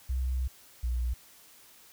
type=tone pair in turn; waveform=sine; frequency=64 / 60.41 Hz; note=C2 / B1; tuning=-38 / -38 cents; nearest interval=minor second; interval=100 cents; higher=first; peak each=-27 dBFS; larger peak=neither; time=0.09-0.48 / 0.83-1.14 s; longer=first; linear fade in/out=10 ms; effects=white hiss -56 dBFS RMS until 1.92 s